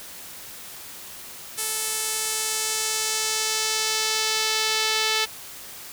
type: tone with band-pass filter sweep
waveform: sawtooth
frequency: 437.6 Hz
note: A4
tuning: 9 cents flat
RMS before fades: -25 dBFS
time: 1.57-5.26 s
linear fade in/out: 20 ms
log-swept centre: 10000 to 3900 Hz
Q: 1.2
effects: white hiss -40 dBFS RMS until 5.92 s